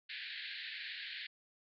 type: band-pass noise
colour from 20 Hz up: pink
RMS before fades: -45 dBFS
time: 0.09-1.27 s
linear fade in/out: 10 ms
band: 1600 to 4500 Hz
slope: 96 dB/octave
effects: none